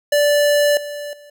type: tone with level steps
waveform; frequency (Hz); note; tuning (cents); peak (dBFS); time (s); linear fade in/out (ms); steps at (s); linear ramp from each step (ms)
square; 584; D5; -10; -13 / -27 / -41; 0.12-1.3; 5; 0.77 / 1.13; 2
effects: none

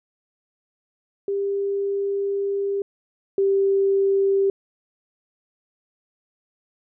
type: tone pair in turn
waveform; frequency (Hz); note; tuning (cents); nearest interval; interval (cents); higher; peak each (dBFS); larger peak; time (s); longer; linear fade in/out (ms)
sine; 398 / 392.3; G4 / G4; +26 / +1; unison; 25; first; -21 / -16; second; 1.28-2.82 / 3.38-4.5; first; 2
effects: none

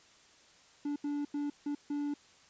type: tone bursts at uneven times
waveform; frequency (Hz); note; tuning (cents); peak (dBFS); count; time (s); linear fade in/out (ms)
triangle; 290; D4; -22; -30; 5; 0.85-0.96 / 1.04-1.25 / 1.34-1.5 / 1.66-1.75 / 1.9-2.14; 5
effects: white hiss -61 dBFS RMS until 2.49 s + resampled to 16000 Hz

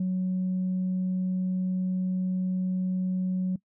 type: tone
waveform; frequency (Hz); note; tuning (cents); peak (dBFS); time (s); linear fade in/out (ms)
sine; 184.8; F#3; -2; -23; 0-3.56; 5
effects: noise-tail reverb RT60 0.1 s tail -21 dB re dry + tanh soft clip ceiling -22 dBFS

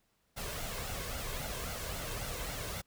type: noise with flanger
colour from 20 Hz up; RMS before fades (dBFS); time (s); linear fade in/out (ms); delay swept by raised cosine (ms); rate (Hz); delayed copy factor
pink; -39; 0.36-2.82; 20; 1.4 to 1.93; 3.7; +0.55
effects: pink hiss -75 dBFS RMS until 2.86 s

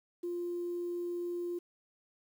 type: tone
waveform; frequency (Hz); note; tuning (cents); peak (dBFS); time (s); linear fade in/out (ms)
sine; 349.2; F4; 0; -33; 0.23-1.59; 10
effects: tanh soft clip ceiling -29 dBFS + 10-bit

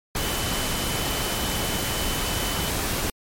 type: tone in noise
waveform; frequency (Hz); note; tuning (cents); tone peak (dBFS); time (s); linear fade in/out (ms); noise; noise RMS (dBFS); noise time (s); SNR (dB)
sine; 3021; F#7; +35; -34; 0.19-2.7; 2; pink; -26; 0.15-3.1; -11
effects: MP3 64 kbps

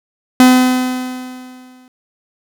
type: tone with exponential decay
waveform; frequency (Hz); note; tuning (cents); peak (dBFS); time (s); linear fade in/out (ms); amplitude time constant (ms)
45% pulse; 253.9; B3; +48; -3; 0.4-1.88; 1; 320
effects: none

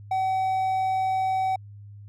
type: tone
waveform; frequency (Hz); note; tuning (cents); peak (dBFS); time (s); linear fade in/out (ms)
triangle; 759; F#5; +44; -20; 0.11-1.56; 5
effects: added 102 Hz sine -41 dBFS peak until 2.08 s

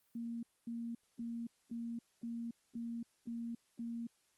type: tone bursts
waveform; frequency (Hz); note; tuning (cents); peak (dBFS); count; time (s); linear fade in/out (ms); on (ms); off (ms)
sine; 233.1; A#3; 0; -39; 8; 0.15-4.07; 5; 280; 240
effects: white hiss -75 dBFS RMS until 4.37 s + Opus 32 kbps

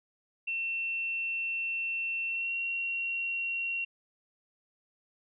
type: tone with pitch glide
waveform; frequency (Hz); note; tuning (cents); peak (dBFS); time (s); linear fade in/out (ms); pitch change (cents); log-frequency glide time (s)
sine; 2700 to 2741; E7 to F7; +41 to -33; -30; 0.47-3.85; 10; +26; 2.28-2.52
effects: none

